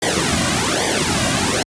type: noise with flanger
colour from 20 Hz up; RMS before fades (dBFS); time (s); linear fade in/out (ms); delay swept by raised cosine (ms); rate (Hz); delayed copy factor
pink; -18; 0.02-1.63; 5; 0.73 to 2.33; 1.2; -0.85
effects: high-pass 60 Hz 12 dB/octave + resampled to 22050 Hz